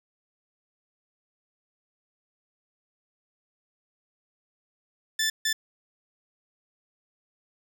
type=tone bursts at uneven times; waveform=15% pulse; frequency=1760 Hz; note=A6; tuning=in tune; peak=-17 dBFS; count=2; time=5.19-5.3 / 5.45-5.53 s; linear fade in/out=5 ms; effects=none